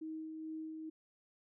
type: tone with tremolo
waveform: sine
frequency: 316.2 Hz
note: D#4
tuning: 28 cents sharp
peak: -40 dBFS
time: 0.01-0.9 s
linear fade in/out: 10 ms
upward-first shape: sine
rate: 2.3 Hz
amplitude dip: 30%
effects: none